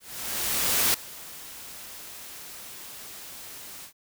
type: noise with ADSR envelope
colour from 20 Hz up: white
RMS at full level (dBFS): -22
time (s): 0-3.93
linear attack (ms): 940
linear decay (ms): 4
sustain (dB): -20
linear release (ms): 95
effects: none